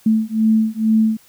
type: beating tone pair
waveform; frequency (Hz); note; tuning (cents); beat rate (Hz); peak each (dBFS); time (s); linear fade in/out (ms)
sine; 218.9 / 221.1; A3 / A3; -9 / +9; 2.2; -16; 0.06-1.17; 5
effects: white hiss -51 dBFS RMS until 1.28 s